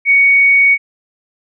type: tone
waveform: sine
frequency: 2234 Hz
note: C#7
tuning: 13 cents sharp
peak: -6 dBFS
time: 0.05-0.78 s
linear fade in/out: 50 ms
effects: none